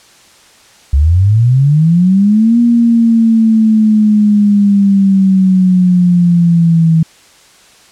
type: linear two-way sweep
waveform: sine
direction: up then down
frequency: 65.41 to 238 to 160.7 Hz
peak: -5 dBFS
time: 0.93-7.03 s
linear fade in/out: 5 ms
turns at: 2.59 s
effects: white hiss -43 dBFS RMS until 7.91 s + low-pass 8000 Hz 12 dB/octave